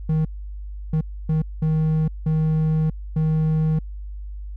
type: tone bursts at uneven times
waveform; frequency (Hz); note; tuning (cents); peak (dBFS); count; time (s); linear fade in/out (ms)
triangle; 157.1; D#3; +17; -15; 6; 0.09-0.25 / 0.93-1.01 / 1.29-1.42 / 1.62-2.08 / 2.26-2.9 / 3.16-3.79; 5
effects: added 50 Hz sine -30 dBFS peak until 4.56 s